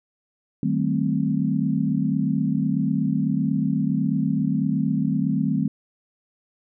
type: chord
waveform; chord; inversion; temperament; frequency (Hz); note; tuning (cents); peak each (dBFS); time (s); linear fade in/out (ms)
sine; A half-diminished seventh; second; equal with one note detuned; 155.56 / 191.96 / 220 / 261.6; Eb3 / G3 / A3 / C4; 0 / -36 / 0 / 0; -25; 0.63-5.68; 2
effects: none